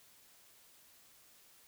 silence, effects white hiss -63 dBFS RMS until 1.67 s

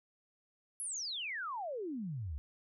sine exponential sweep, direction down, 11290 to 65 Hz, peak -37 dBFS, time 0.8-2.38 s, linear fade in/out 0 ms, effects none

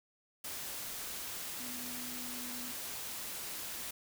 sine tone in noise, 246.9 Hz, B3, in tune, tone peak -47 dBFS, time 1.6-2.72 s, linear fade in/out 5 ms, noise white, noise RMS -42 dBFS, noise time 0.44-3.91 s, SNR -8 dB, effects none

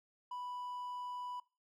triangle tone, 988 Hz, B5, in tune, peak -39 dBFS, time 0.31-1.4 s, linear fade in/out 5 ms, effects noise-tail reverb RT60 0.3 s tail -20 dB re dry

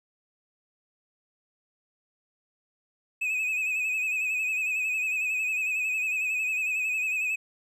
triangle tone with vibrato, 2545 Hz, D#7, 39 cents sharp, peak -24 dBFS, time 3.21-7.36 s, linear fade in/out 10 ms, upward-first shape sine, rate 11 Hz, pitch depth 54 cents each way, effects none

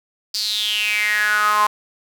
sawtooth tone with high-pass filter sweep, 210.2 Hz, G#3, 21 cents sharp, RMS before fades -19 dBFS, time 0.34-1.67 s, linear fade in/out 5 ms, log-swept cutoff 4800 to 990 Hz, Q 8.2, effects none

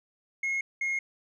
sine tone pair in turn, 2162 / 2150 Hz, C#7 / C7, -44 / +47 cents, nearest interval unison, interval 9 cents, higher first, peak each -24 dBFS, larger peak neither, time 0.43-0.61 / 0.81-0.99 s, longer neither, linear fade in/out 5 ms, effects tanh soft clip ceiling -26 dBFS

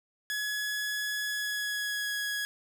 sawtooth tone with pitch glide, 1690 to 1668.7 Hz, G#6 to G#6, +30 to +8 cents, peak -27 dBFS, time 0.3-2.45 s, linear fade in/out 0 ms, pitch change -22 cents, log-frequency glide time 1.26-2.12 s, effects none

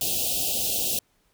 white band-stop noise, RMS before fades -26 dBFS, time 0.01-0.99 s, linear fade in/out 2 ms, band 790 to 2600 Hz, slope 96 dB/octave, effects pink hiss -67 dBFS RMS until 1.33 s

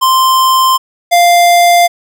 square tone pair in turn, 1044 / 696.8 Hz, C6 / F5, -4 / -4 cents, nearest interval perfect fifth, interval 700 cents, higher first, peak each -7 / -5 dBFS, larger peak second, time 0.01-0.78 / 1.11-1.88 s, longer neither, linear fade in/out 20 ms, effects none

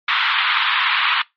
pink band-pass noise, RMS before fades -18 dBFS, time 0.08-1.22 s, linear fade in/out 5 ms, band 990 to 3700 Hz, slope 48 dB/octave, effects noise-tail reverb RT60 0.2 s tail -24 dB re dry + MP3 32 kbps

